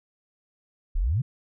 sine exponential sweep, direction up, 30.87 to 144.9 Hz, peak -21 dBFS, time 0.95-1.22 s, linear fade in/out 10 ms, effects none

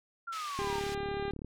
sine exponential sweep, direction down, 1400 to 900 Hz, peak -36 dBFS, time 0.27-0.8 s, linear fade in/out 10 ms
pink band-pass noise, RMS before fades -45 dBFS, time 0.32-0.95 s, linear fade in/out 10 ms, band 2000 to 6100 Hz, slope 12 dB/octave
harmonic tone, 400 Hz, G4, 35 cents sharp, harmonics 1 / 2 / 3 / 4 / 5 / 6 / 7 / 8 / 9 / 10, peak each -35 / -40 / -47 / -46 / -50 / -50 / -54 / -55 / -54 / -54 dBFS, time 0.59-1.31 s, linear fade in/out 0 ms
click train, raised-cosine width 3 ms, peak -28 dBFS, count 32, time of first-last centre 0.59-1.446 s, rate 36.2 Hz
effects none

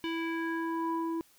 square tone with low-pass filter sweep, 329.6 Hz, E4, in tune, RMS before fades -33 dBFS, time 0.04-1.21 s, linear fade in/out 0 ms, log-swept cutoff 3000 to 690 Hz, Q 3.2, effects white hiss -63 dBFS RMS until 1.38 s

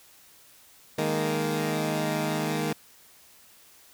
15% pulse chord, D# suspended fourth, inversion none, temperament equal, 155.56 / 207.7 / 233.1 Hz, D#3 / G#3 / A#3, 0 / 0 / 0 cents, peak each -22 / -25 / -25 dBFS, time 0.98-2.73 s, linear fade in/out 5 ms, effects white hiss -55 dBFS RMS until 3.93 s

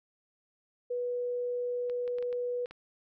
sine tone, 489.4 Hz, B4, 16 cents flat, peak -30 dBFS, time 0.9-2.66 s, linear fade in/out 10 ms
clicks, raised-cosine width 0.3 ms, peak -33 dBFS, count 7, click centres 1.898 / 2.078 / 2.185 / 2.226 / 2.328 / 2.659 / 2.71 s
effects none

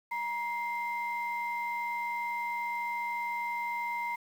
sine tone pair together, 947.5 / 2093 Hz, A#5 / C7, +28 / 0 cents, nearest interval octave + major second, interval 1372 cents, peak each -32 / -35 dBFS, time 0.11-4.16 s, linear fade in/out 10 ms, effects tanh soft clip ceiling -25 dBFS + 9-bit

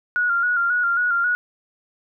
sine tone with vibrato, 1424 Hz, F6, 33 cents sharp, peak -17 dBFS, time 0.16-1.35 s, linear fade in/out 0 ms, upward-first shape square, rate 3.7 Hz, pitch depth 42 cents each way, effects none

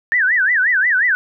sine tone with vibrato, 1723 Hz, A6, 37 cents flat, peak -12 dBFS, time 0.12-1.15 s, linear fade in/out 0 ms, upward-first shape sine, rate 5.6 Hz, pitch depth 260 cents each way, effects none

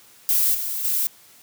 violet noise with level steps, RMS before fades -19 / -27 / -22 dBFS, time 0.29-1.07 s, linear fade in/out 0 ms, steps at 0.54 / 0.84 s, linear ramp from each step 10 ms, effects white hiss -51 dBFS RMS until 1.42 s + high-pass 80 Hz 12 dB/octave

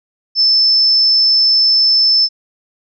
sine tone, 5274 Hz, E8, in tune, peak -8 dBFS, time 0.35-2.29 s, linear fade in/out 50 ms, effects none

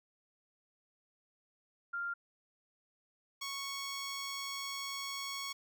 sine / 10% pulse tone pair in turn, 1395 / 1107.2 Hz, F6 / C#6, -2 / -2 cents, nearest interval major third, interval 400 cents, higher first, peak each -35 / -30 dBFS, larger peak second, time 1.93-2.14 / 3.41-5.53 s, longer second, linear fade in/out 10 ms, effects none

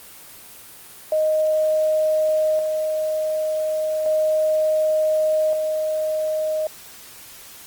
sine tone with tremolo, 622 Hz, D#5, 1 cent flat, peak -16 dBFS, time 1.12-6.67 s, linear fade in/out 2 ms, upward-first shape square, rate 0.34 Hz, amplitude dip 35%, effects white hiss -42 dBFS RMS until 7.66 s + Opus 24 kbps

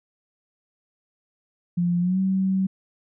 sine tone with pitch glide, 174.61 to 190.41 Hz, F3 to F#3, 0 to +50 cents, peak -19 dBFS, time 1.77-2.67 s, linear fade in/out 10 ms, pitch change +150 cents, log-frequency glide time 2-2.19 s, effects none

